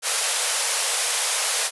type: band-pass noise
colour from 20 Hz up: white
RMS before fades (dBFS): -24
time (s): 0.02-1.71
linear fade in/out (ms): 50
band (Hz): 440 to 11000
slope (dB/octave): 96
effects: none